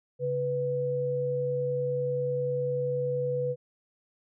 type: tone pair together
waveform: sine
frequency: 138.59 / 494.5 Hz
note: C#3 / B4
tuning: 0 / +2 cents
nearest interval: octave + minor seventh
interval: 2202 cents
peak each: -33 / -27 dBFS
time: 0.19-3.56 s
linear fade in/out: 50 ms
effects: none

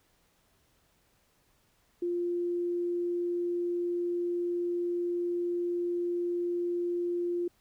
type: tone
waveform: sine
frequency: 349.2 Hz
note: F4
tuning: in tune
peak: -28 dBFS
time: 2.02-7.48 s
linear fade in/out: 5 ms
effects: pink hiss -69 dBFS RMS until 7.6 s

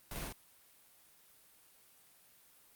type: noise with echo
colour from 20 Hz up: pink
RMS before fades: -43 dBFS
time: 0.11-0.28 s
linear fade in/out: 2 ms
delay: 46 ms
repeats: 1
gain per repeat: -2 dB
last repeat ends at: 0.326 s
effects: white hiss -64 dBFS RMS until 2.75 s + Opus 32 kbps

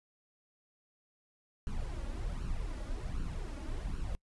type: noise with flanger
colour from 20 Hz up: brown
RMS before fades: -37 dBFS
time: 1.67-4.15 s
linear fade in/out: 0 ms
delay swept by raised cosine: 0.7 to 3.6 ms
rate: 1.3 Hz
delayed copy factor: +0.65
effects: noise-tail reverb RT60 0.1 s tail -25 dB re dry + resampled to 24000 Hz

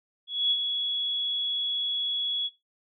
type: tone with ADSR envelope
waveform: sine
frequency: 3366 Hz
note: G#7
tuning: 23 cents sharp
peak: -19 dBFS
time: 0.27-2.5 s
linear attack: 240 ms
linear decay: 54 ms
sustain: -6 dB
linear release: 41 ms
effects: noise-tail reverb RT60 0.2 s tail -18 dB re dry

